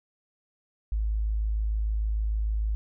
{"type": "tone", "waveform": "sine", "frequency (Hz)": 53.3, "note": "G#1", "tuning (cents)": 46, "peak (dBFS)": -24, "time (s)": [0.92, 2.75], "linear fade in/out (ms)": 0, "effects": []}